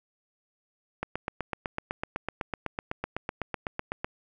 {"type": "click train", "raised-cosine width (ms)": 0.5, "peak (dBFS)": -15, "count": 25, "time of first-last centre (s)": [1.03, 4.045], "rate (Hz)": 7.96, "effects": []}